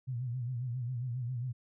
sine tone with vibrato, 123.47 Hz, B2, in tune, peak -33 dBFS, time 0.07-1.53 s, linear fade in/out 20 ms, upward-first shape sine, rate 7.4 Hz, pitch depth 98 cents each way, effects none

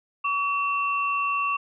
sine tone pair together, 1135.2 / 2700 Hz, C#6 / E7, +41 / +41 cents, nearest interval octave + minor third, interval 1500 cents, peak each -24 / -27 dBFS, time 0.24-1.57 s, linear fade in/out 10 ms, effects none

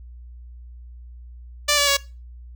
5% pulse tone with pitch steps, 587.3 / 573.2 / 559.5 Hz, D5 / D5 / C#5, 0 / -42 / +16 cents, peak -5 dBFS, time 1.68-1.971 s, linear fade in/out 10 ms, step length 97 ms, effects noise-tail reverb RT60 0.3 s tail -20 dB re dry + added 60 Hz sine -38 dBFS peak until 2.55 s

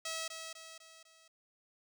5% pulse tone with echo, 647 Hz, E5, 32 cents flat, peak -26 dBFS, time 0.05-0.28 s, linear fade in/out 5 ms, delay 250 ms, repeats 4, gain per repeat -6 dB, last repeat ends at 1.28 s, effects none

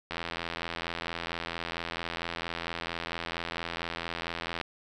click train, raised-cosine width 0.3 ms, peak -17 dBFS, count 381, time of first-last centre 0.11-4.612 s, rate 84.4 Hz, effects none

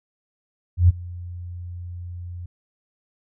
sine tone with ADSR envelope, 88 Hz, F2, 14 cents sharp, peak -8 dBFS, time 0.77-2.46 s, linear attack 120 ms, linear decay 20 ms, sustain -23 dB, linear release 5 ms, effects none

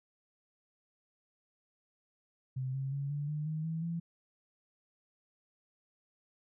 sine tone with pitch steps, 130.2 / 135.03 / 140.03 / 145.22 / 150.6 / 156.18 / 161.97 / 167.97 Hz, C3 / C#3 / C#3 / D3 / D3 / D#3 / E3 / E3, -8 / -45 / +18 / -19 / +44 / +7 / -30 / +33 cents, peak -33 dBFS, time 2.56-4 s, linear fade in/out 10 ms, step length 180 ms, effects none

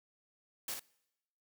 white noise with echo, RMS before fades -39 dBFS, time 0.68-0.74 s, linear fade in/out 2 ms, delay 55 ms, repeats 1, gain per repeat -5 dB, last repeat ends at 0.795 s, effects noise-tail reverb RT60 0.9 s tail -24 dB re dry + high-pass 150 Hz 12 dB/octave

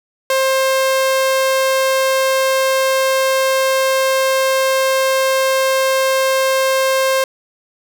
sawtooth tone, 530 Hz, C5, 22 cents sharp, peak -9 dBFS, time 0.3-7.24 s, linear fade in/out 2 ms, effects none

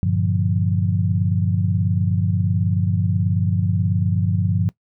sine chord, G minor seventh, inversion none, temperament equal, 98 / 116.54 / 146.83 / 174.61 Hz, G2 / Bb2 / D3 / F3, 0 / 0 / 0 / 0 cents, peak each -19 / -25 / -25 / -22 dBFS, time 0.03-4.69 s, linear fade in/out 0 ms, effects noise-tail reverb RT60 0.1 s tail -20 dB re dry

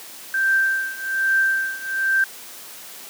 sine tone with tremolo, 1568 Hz, G6, in tune, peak -14 dBFS, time 0.34-2.24 s, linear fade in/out 2 ms, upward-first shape triangle, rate 1.2 Hz, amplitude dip 90%, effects white hiss -39 dBFS RMS until 3.09 s + high-pass 200 Hz 12 dB/octave

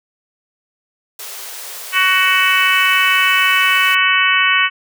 white high-pass noise, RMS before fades -30 dBFS, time 1.19-3.95 s, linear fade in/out 5 ms, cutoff 380 Hz, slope 96 dB/octave
harmonic tone, 373.7 Hz, F#4, 17 cents sharp, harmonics 3 / 4 / 5 / 6 / 7 / 8, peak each -18 / -18 / -18 / -18 / -18 / -18 dBFS, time 1.92-4.7 s, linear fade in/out 50 ms
effects none

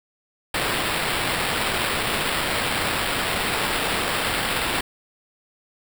blue noise with sample-and-hold, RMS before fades -24 dBFS, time 0.54-4.81 s, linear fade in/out 5 ms, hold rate 6300 Hz, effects none

